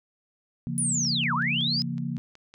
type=chord; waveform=sine; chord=Bb minor; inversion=first; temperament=equal with one note detuned; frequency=138.59 / 170.92 / 233.1 Hz; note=Db3 / F3 / Bb3; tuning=0 / -37 / 0 cents; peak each=-32 dBFS; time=0.67-2.18 s; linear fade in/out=0 ms
type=linear two-way sweep; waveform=sine; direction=down then up; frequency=10000 to 915 to 5130 Hz; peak=-24 dBFS; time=0.78-1.82 s; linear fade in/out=0 ms; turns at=1.34 s
type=click train; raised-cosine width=0.2 ms; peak=-32 dBFS; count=9; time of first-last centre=1.05-2.54 s; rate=5.37 Hz
effects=none